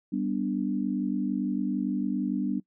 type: chord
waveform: sine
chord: G major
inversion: none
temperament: equal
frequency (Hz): 196 / 246.9 / 293.7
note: G3 / B3 / D4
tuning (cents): 0 / 0 / 0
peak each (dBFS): -30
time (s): 0.12-2.6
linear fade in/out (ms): 10
effects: noise-tail reverb RT60 0.1 s tail -22 dB re dry